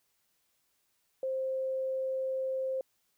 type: tone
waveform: sine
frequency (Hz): 526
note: C5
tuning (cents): +9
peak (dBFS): -30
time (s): 1.23-2.81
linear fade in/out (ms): 2
effects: white hiss -75 dBFS RMS until 3.17 s